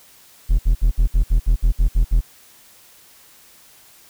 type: tone bursts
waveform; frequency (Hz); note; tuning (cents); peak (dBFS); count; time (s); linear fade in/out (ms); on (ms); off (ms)
triangle; 40.58; E1; -26; -9; 11; 0.49-2.21; 20; 100; 62
effects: white hiss -49 dBFS RMS until 4.09 s